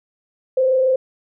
sine tone with frequency modulation, 520 Hz, C5, 11 cents flat, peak -13 dBFS, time 0.57-0.96 s, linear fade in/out 5 ms, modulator 26.8 Hz, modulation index 0.4, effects none

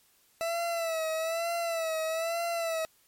40% pulse tone with vibrato, 659 Hz, E5, 1 cent flat, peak -28 dBFS, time 0.41-2.85 s, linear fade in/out 0 ms, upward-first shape sine, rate 1.1 Hz, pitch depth 60 cents each way, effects white hiss -65 dBFS RMS until 3.07 s + MP3 64 kbps

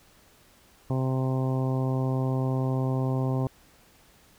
harmonic tone, 130.81 Hz, C3, in tune, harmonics 1 / 2 / 3 / 4 / 5 / 6 / 7 / 8, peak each -25 / -31 / -35 / -37 / -39 / -41 / -42 / -43 dBFS, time 0.9-3.47 s, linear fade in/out 2 ms, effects pink hiss -58 dBFS RMS until 4.38 s

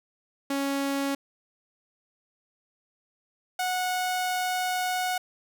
sawtooth tone pair in turn, 277.2 / 733.7 Hz, C#4 / F#5, 0 / -15 cents, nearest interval octave + perfect fourth, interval 1685 cents, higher second, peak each -22 dBFS, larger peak neither, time 0.5-1.15 / 3.59-5.18 s, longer second, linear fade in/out 5 ms, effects none

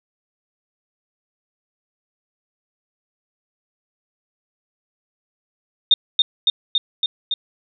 sine tone with echo, 3658 Hz, A#7, 33 cents flat, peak -8 dBFS, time 5.91-5.94 s, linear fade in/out 2 ms, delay 280 ms, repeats 5, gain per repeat -2 dB, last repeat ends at 7.34 s, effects none

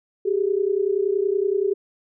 sine tone pair together, 384.7 / 415.3 Hz, G4 / G#4, -33 / 0 cents, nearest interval minor second, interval 133 cents, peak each -21 / -22 dBFS, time 0.25-1.74 s, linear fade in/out 10 ms, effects none

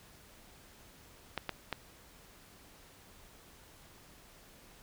clicks, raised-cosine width 0.3 ms, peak -18 dBFS, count 3, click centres 1.377 / 1.493 / 1.727 s, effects pink hiss -58 dBFS RMS until 4.82 s

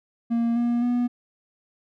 triangle tone with pitch steps, 233.1 / 238.1 / 243.3 Hz, A#3 / A#3 / B3, 0 / +37 / -26 cents, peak -18 dBFS, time 0.3-1.08 s, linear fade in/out 20 ms, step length 260 ms, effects none

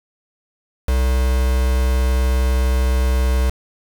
triangle tone with quantisation, 63.6 Hz, C2, 48 cents flat, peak -12 dBFS, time 0.88-3.5 s, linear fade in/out 5 ms, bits 4, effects none

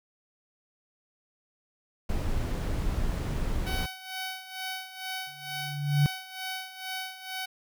brown noise, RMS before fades -29 dBFS, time 2.09-3.86 s, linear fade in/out 5 ms
10% pulse tone with tremolo, 754 Hz, F#5, 32 cents sharp, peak -24 dBFS, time 3.66-7.46 s, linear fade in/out 10 ms, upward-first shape sine, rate 2.2 Hz, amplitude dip 75%
sine tone with exponential growth, 144.2 Hz, D3, 31 cents flat, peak -17 dBFS, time 5.27-6.06 s, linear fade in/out 0 ms, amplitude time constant 170 ms
effects none

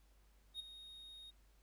triangle tone with ADSR envelope, 3729 Hz, A#7, in tune, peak -39 dBFS, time 0.54-1.31 s, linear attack 58 ms, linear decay 9 ms, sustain -12 dB, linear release 15 ms, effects added 50 Hz sine -66 dBFS peak until 1.62 s + pink hiss -75 dBFS RMS until 1.62 s

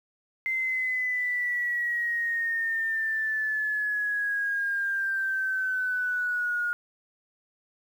sine exponential sweep, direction down, 2080 to 1431 Hz, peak -25 dBFS, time 0.46-6.73 s, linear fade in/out 0 ms, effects 9-bit

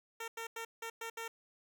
10% pulse tone bursts at uneven times, 455.9 Hz, A#4, 39 cents flat, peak -32 dBFS, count 6, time 0.2-0.28 / 0.37-0.47 / 0.56-0.65 / 0.82-0.9 / 1.01-1.1 / 1.17-1.28 s, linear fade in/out 5 ms, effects none

